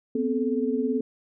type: tone cluster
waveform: sine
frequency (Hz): 243.5 / 262 / 434.3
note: B3 / C4 / A4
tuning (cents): -24 / +2 / -23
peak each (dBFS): -27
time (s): 0.15-1.01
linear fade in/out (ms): 5
effects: none